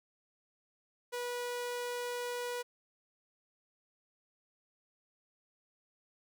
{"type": "tone", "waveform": "sawtooth", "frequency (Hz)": 487.3, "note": "B4", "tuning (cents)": -23, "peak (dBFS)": -32, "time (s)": [1.12, 2.63], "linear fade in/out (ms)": 20, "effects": []}